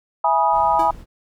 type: chord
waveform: sine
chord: E major seventh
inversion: none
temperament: equal with one note detuned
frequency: 659.3 / 830.6 / 971.4 / 1244.5 Hz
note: E5 / G#5 / B5 / D#6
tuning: 0 / 0 / -29 / 0 cents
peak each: -23 / -18 / -18 / -23 dBFS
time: 0.24-0.91 s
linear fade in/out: 5 ms
type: noise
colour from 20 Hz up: brown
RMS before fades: -38 dBFS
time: 0.51-1.06 s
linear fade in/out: 50 ms
type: tone with exponential decay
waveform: square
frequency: 329.6 Hz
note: E4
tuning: in tune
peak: -26 dBFS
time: 0.79-1 s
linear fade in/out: 5 ms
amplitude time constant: 44 ms
effects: none